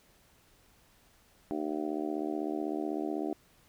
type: harmonic tone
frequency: 76 Hz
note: D#2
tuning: 40 cents flat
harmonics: 3 / 4 / 5 / 6 / 7 / 8 / 9 / 10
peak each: -42 / -34 / -37 / -46 / -49 / -46 / -41 / -45 dBFS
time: 1.51-3.33 s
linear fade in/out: 0 ms
effects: pink hiss -64 dBFS RMS until 3.68 s